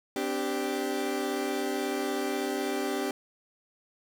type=chord; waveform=30% pulse; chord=C suspended second; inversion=none; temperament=equal with one note detuned; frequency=257.4 / 293.7 / 392 Hz; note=C4 / D4 / G4; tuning=-28 / 0 / 0 cents; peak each=-32 / -31 / -29 dBFS; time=0.16-3.11 s; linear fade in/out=2 ms; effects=none